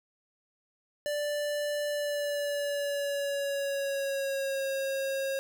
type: tone with pitch glide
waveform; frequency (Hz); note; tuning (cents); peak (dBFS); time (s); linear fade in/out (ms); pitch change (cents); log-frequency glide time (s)
square; 587.3 to 541.7; D5 to C#5; 0 to -40; -30; 1.06-5.39; 0; -140; 1.88-4.67
effects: none